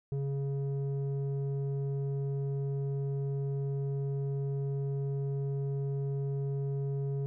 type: tone with low-pass filter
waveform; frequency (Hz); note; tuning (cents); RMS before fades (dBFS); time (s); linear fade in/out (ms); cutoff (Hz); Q
square; 138.59; C#3; 0; -33; 0.12-7.26; 0; 350; 1.7
effects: none